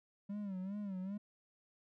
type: tone with vibrato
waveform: triangle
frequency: 196 Hz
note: G3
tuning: in tune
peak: -37 dBFS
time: 0.29-1.18 s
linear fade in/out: 10 ms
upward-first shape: sine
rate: 2.5 Hz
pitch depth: 110 cents each way
effects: none